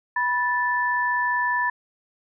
sine tone pair together, 980 / 1755.3 Hz, B5 / A6, -14 / -5 cents, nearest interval minor seventh, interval 1009 cents, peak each -23 dBFS, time 0.16-1.7 s, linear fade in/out 5 ms, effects none

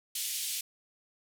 white band-pass noise, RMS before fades -35 dBFS, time 0.15-0.61 s, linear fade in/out 5 ms, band 2600 to 13000 Hz, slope 24 dB/octave, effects none

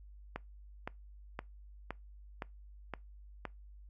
click train, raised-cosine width 0.5 ms, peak -23 dBFS, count 7, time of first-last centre 0.36-3.453 s, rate 1.94 Hz, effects noise-tail reverb RT60 0.2 s tail -23 dB re dry + added 50 Hz sine -51 dBFS peak until 3.89 s

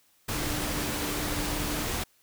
sine tone in noise, 297.8 Hz, D4, 24 cents sharp, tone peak -36 dBFS, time 0.35-1.85 s, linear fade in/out 10 ms, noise pink, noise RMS -31 dBFS, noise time 0.28-2.04 s, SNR -8 dB, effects white hiss -65 dBFS RMS until 2.22 s

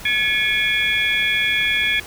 sine tone cluster, 1705 / 2197 / 2410 / 3360 Hz, G#6 / C#7 / D7 / G#7, +45 / -16 / +44 / +19 cents, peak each -22 dBFS, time 0.05-2 s, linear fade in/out 5 ms, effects pink hiss -37 dBFS RMS until 2.06 s

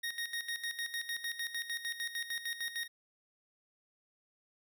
25% pulse tone with tremolo, 1864.7 Hz, A#6, in tune, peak -31 dBFS, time 0.03-2.88 s, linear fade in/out 10 ms, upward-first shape square, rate 6.6 Hz, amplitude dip 70%, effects none

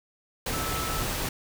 sine tone in noise, 1311 Hz, E6, 10 cents flat, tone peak -34 dBFS, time 0.53-1.03 s, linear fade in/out 5 ms, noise pink, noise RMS -30 dBFS, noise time 0.46-1.29 s, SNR -7 dB, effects none

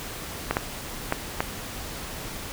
clicks, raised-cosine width 0.5 ms, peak -7 dBFS, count 4, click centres 0.51 / 0.569 / 1.124 / 1.405 s, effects pink hiss -36 dBFS RMS until 2.52 s

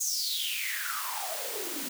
white noise with high-pass filter sweep, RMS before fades -33 dBFS, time 0-1.89 s, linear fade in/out 10 ms, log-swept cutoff 6900 to 240 Hz, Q 8.2, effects none

